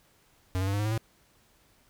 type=tone with pitch steps; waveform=square; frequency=92.5 / 95.54 / 98.68 / 101.93 / 105.28 / 108.74 / 112.31 Hz; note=F#2 / G2 / G2 / G#2 / G#2 / A2 / A2; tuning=0 / -44 / +12 / -32 / +24 / -20 / +36 cents; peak=-27 dBFS; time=0.55-0.977 s; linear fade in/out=0 ms; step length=61 ms; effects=pink hiss -64 dBFS RMS until 1.89 s